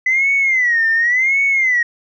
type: tone with vibrato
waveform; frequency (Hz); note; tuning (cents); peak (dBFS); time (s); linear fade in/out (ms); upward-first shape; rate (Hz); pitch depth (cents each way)
sine; 2001; B6; +22; -11; 0.06-1.83; 5; sine; 0.91; 180
effects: tanh soft clip ceiling -7 dBFS